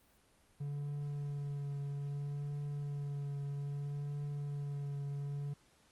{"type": "tone with vibrato", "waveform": "triangle", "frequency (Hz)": 143.1, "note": "D3", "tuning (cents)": -45, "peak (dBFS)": -35, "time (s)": [0.6, 5.54], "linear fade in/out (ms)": 10, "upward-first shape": "triangle", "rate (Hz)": 0.62, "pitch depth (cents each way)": 22, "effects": ["pink hiss -68 dBFS RMS until 5.91 s", "Opus 32 kbps"]}